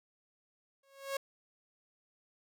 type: tone with exponential growth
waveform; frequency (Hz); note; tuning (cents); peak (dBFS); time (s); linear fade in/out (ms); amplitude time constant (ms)
sawtooth; 548; C#5; -20; -27; 0.83-1.17; 5; 72
effects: none